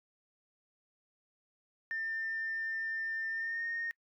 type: tone with pitch glide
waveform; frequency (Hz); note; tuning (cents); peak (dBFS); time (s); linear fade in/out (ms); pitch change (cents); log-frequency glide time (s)
sine; 1798 to 1845.3; A6 to A#6; +37 to -18; -33; 1.91-3.91; 0; +45; 3.34-3.64
effects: noise-tail reverb RT60 0.1 s tail -25 dB re dry + tanh soft clip ceiling -29 dBFS